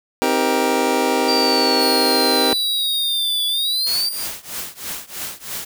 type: chord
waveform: 25% pulse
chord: C minor seventh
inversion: none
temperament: just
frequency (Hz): 261.6 / 314 / 392.4 / 470.9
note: C4 / Eb4 / G4 / Bb4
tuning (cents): 0 / +16 / +2 / +18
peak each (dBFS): -18 / -20 / -18 / -18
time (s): 0.22-2.53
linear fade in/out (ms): 0
type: linear two-way sweep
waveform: sine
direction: down then up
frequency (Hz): 4699 to 3423 to 4699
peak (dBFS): -18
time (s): 1.28-4.09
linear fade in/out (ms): 5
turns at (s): 3.47
type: tone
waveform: 5% pulse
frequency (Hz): 4763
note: D8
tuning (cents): +24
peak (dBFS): -18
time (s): 1.78-4.29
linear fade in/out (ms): 50
type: noise with tremolo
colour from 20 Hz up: white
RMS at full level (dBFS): -26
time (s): 3.86-5.65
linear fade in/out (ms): 10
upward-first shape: triangle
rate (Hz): 3.1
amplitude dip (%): 95
effects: none